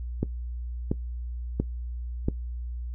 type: click train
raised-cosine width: 3 ms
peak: -11 dBFS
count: 4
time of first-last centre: 0.23-2.285 s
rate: 1.46 Hz
effects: noise-tail reverb RT60 0.1 s tail -18 dB re dry + added 60 Hz sine -31 dBFS peak until 2.94 s